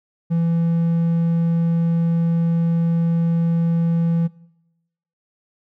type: tone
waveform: triangle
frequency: 167.3 Hz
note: E3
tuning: 26 cents sharp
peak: -14 dBFS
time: 0.3-4.28 s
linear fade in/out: 20 ms
effects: noise-tail reverb RT60 0.9 s tail -22 dB re dry